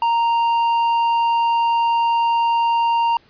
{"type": "tone with tanh clipping", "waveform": "sine", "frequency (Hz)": 930, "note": "A#5", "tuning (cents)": -4, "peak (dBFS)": -16, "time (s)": [0.02, 3.17], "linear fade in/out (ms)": 2, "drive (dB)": 7, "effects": ["pink hiss -54 dBFS RMS until 3.29 s", "resampled to 11025 Hz"]}